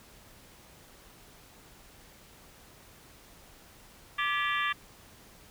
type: harmonic tone with a mistuned harmonic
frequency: 392 Hz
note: G4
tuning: in tune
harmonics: 3 / 4 / 5 / 6 / 7 / 8 / 9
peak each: -31 / -33 / -35 / -37 / -38 / -39 / -40 dBFS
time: 4.18-4.73 s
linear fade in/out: 10 ms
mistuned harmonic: 4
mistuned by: +140 cents
effects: pink hiss -55 dBFS RMS until 5.5 s